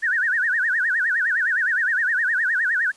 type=tone with vibrato; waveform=sine; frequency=1659 Hz; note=G#6; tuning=2 cents flat; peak=-18 dBFS; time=0.02-2.92 s; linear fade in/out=20 ms; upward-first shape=sine; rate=9.7 Hz; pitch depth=220 cents each way; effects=white hiss -52 dBFS RMS until 2.96 s + resampled to 22050 Hz